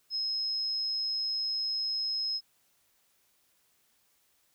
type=tone; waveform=sine; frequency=5140 Hz; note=E8; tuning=45 cents flat; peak=-29 dBFS; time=0.1-2.41 s; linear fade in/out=50 ms; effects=white hiss -70 dBFS RMS until 4.54 s